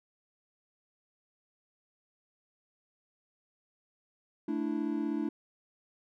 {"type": "chord", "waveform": "triangle", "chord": "A suspended fourth", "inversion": "none", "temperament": "equal", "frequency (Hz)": [220, 293.7, 329.6], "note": ["A3", "D4", "E4"], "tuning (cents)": [0, 0, 0], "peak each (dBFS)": [-34, -31, -33], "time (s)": [4.48, 5.29], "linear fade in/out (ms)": 5, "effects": []}